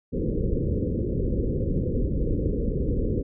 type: low-pass noise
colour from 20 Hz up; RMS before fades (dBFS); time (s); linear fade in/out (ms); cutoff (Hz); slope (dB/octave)
pink; -25; 0.12-3.23; 20; 530; 96
effects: none